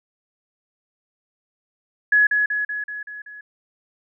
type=tone with echo; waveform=sine; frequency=1688 Hz; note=G#6; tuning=28 cents sharp; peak=-12 dBFS; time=2.12-2.27 s; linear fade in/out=5 ms; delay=190 ms; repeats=6; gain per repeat=-4 dB; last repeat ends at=3.41 s; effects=none